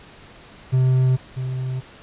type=tone pair in turn; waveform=triangle; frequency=129.1 / 129.1 Hz; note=C3 / C3; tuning=-23 / -23 cents; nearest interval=unison; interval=0 cents; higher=neither; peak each=-12 / -21 dBFS; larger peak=first; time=0.72-1.17 / 1.36-1.81 s; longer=neither; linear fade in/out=20 ms; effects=pink hiss -45 dBFS RMS until 2.02 s + resampled to 8000 Hz